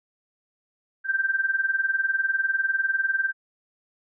sine tone with tremolo, 1568 Hz, G6, in tune, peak -18 dBFS, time 1.04-3.33 s, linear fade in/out 50 ms, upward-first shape sine, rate 20 Hz, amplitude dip 80%, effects none

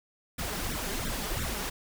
pink noise with flanger, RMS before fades -33 dBFS, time 0.38-1.7 s, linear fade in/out 10 ms, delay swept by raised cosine 0.52 to 5.02 ms, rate 2.9 Hz, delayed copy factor +0.95, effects none

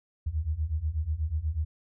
sine beating tone pair, 73.42 / 81.62 Hz, D2 / E2, 0 / -17 cents, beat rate 8.2 Hz, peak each -31 / -29 dBFS, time 0.26-1.65 s, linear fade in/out 10 ms, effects none

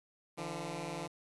10% pulse tone pair together, 148.7 / 170.08 Hz, D3 / F3, +22 / -46 cents, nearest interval major second, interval 232 cents, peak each -34 / -32 dBFS, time 0.37-1.08 s, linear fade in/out 20 ms, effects resampled to 24000 Hz + 10-bit

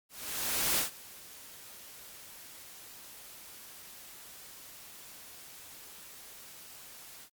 white noise with ADSR envelope, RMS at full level -28 dBFS, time 0.09-7.3 s, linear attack 690 ms, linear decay 120 ms, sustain -22 dB, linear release 71 ms, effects Opus 48 kbps

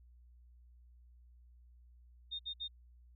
sine tone bursts, 3669 Hz, A#7, 28 cents flat, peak -38 dBFS, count 3, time 2.31-2.682 s, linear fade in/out 20 ms, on 84 ms, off 60 ms, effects added 60 Hz sine -58 dBFS peak until 3.15 s

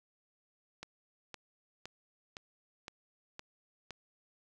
click train, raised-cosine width 0.2 ms, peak -26 dBFS, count 7, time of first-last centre 0.83-3.907 s, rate 1.95 Hz, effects none

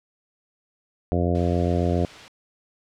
harmonic tone, 87.31 Hz, F2, in tune, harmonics 1 / 2 / 3 / 4 / 5 / 6 / 7 / 8, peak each -23 / -26 / -28 / -29 / -30 / -31 / -31 / -32 dBFS, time 1.12-2.05 s, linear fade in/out 0 ms
white noise, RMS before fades -41 dBFS, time 1.35-2.28 s, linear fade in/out 0 ms
effects low-pass 4000 Hz 12 dB/octave

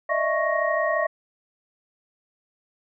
sine tone cluster, 601 / 635 / 667 / 1105 / 1873 Hz, D5 / D#5 / E5 / C#6 / A#6, +40 / +35 / +20 / -6 / +8 cents, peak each -27 dBFS, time 0.09-1.07 s, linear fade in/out 10 ms, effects none

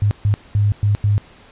sine tone bursts at uneven times, 102.9 Hz, G#2, 16 cents flat, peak -12 dBFS, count 5, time 0.02-0.11 / 0.25-0.34 / 0.55-0.72 / 0.83-0.95 / 1.04-1.18 s, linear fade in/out 0 ms, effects pink hiss -46 dBFS RMS until 1.51 s + resampled to 8000 Hz

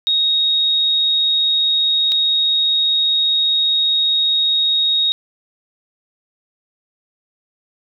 sine tone pair in turn, 3755 / 3755 Hz, A#7 / A#7, +12 / +12 cents, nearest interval unison, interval 0 cents, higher neither, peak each -13 / -13 dBFS, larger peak neither, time 0.07-2.12 / 2.12-5.12 s, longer second, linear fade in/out 0 ms, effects none

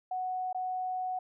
sine tone with dropouts, 740 Hz, F#5, in tune, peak -31 dBFS, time 0.11-1.19 s, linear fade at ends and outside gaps 5 ms, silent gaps 0.529-0.546 s, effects none

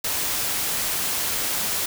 white noise, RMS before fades -25 dBFS, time 0.04-1.86 s, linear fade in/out 5 ms, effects none

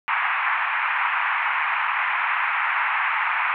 pink band-pass noise, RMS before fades -23 dBFS, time 0.08-3.54 s, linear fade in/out 0 ms, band 880 to 2500 Hz, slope 48 dB/octave, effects none

